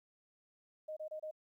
sine tone bursts, 620 Hz, D#5, 6 cents flat, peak -40 dBFS, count 4, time 0.88-1.312 s, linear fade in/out 10 ms, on 87 ms, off 28 ms, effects 13-bit

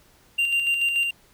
triangle tone with tremolo, 2779 Hz, F7, 9 cents flat, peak -17 dBFS, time 0.38-1.11 s, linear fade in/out 10 ms, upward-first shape square, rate 6.9 Hz, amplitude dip 40%, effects pink hiss -57 dBFS RMS until 1.33 s

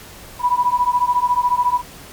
sine beating tone pair, 976 / 990 Hz, B5 / B5, -21 / +4 cents, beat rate 14 Hz, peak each -17 dBFS, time 0.39-1.82 s, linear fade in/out 50 ms, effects pink hiss -39 dBFS RMS until 2.12 s + MP3 96 kbps

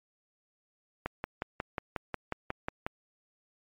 click train, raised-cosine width 0.5 ms, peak -17 dBFS, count 11, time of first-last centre 1.06-2.865 s, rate 5.54 Hz, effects MP3 64 kbps

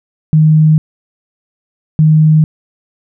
sine tone bursts at uneven times, 155.56 Hz, D#3, in tune, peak -4 dBFS, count 2, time 0.33-0.78 / 1.99-2.44 s, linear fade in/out 0 ms, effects none

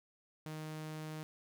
sawtooth tone, 155.56 Hz, D#3, in tune, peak -38 dBFS, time 0.46-1.23 s, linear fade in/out 0 ms, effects none

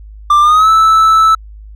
triangle tone with pitch glide, 1183 to 1312.6 Hz, D6 to E6, +12 to -8 cents, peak -3 dBFS, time 0.3-1.35 s, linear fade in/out 5 ms, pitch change +180 cents, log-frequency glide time 0.41-0.69 s, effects added 52 Hz sine -30 dBFS peak until 1.75 s

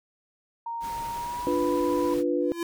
sine tone with pitch glide, 929 to 989.9 Hz, A#5 to B5, -6 to +4 cents, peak -30 dBFS, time 0.66-2.14 s, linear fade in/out 5 ms, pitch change +110 cents, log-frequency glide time 1.08-1.57 s
pink noise, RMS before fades -42 dBFS, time 0.8-2.24 s, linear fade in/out 50 ms
sine chord, B diminished, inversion first, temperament equal, 293.7 / 349.2 / 493.9 Hz, D4 / F4 / B4, 0 / 0 / 0 cents, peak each -27 dBFS, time 1.47-2.52 s, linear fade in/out 0 ms
square tone with exponential growth, 339.6 Hz, F4, 48 cents flat, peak -25 dBFS, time 2.4-2.63 s, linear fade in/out 2 ms, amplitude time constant 49 ms
effects none

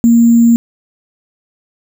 sine tone with sample-and-hold, 233.1 Hz, A#3, in tune, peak -4 dBFS, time 0.04-0.56 s, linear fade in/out 0 ms, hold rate 7350 Hz, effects none

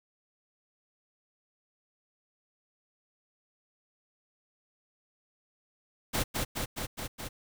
pink noise with echo, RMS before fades -29 dBFS, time 6.13-6.24 s, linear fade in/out 20 ms, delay 210 ms, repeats 5, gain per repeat -2 dB, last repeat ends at 7.29 s, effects none

